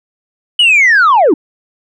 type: linear sweep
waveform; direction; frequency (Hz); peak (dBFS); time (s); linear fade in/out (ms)
sine; down; 3000 to 262; -3; 0.59-1.34; 5
effects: tanh soft clip ceiling -3 dBFS